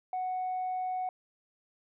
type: tone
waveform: sine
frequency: 740 Hz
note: F#5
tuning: in tune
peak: -29 dBFS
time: 0.13-1.09 s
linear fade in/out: 2 ms
effects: tanh soft clip ceiling -28 dBFS